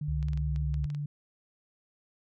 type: tone with pitch glide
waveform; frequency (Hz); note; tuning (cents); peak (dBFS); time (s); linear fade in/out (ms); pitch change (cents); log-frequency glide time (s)
sine; 149.5 to 146; D3 to D3; +31 to -10; -31; 0.01-1.06; 5; -41; 0.44-0.81
type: tone with vibrato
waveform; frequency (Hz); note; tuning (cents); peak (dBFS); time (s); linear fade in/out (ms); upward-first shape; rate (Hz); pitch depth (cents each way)
sine; 67.5; C#2; -45; -29; 0.08-0.86; 5; sine; 6.1; 50
type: clicks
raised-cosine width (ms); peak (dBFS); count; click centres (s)
0.2; -32; 9; 0.228 / 0.285 / 0.333 / 0.375 / 0.561 / 0.742 / 0.843 / 0.902 / 0.948
effects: none